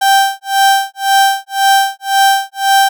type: tone with tremolo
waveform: 35% pulse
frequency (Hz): 784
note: G5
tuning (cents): 0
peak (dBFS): -4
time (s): 0.01-2.89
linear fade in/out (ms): 10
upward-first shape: sine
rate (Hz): 1.9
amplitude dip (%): 100
effects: none